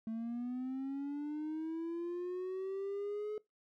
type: linear sweep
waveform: triangle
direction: up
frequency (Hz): 220.9 to 427.6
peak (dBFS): -34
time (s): 0.07-3.38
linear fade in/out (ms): 2
effects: noise-tail reverb RT60 0.2 s tail -23 dB re dry + tanh soft clip ceiling -31 dBFS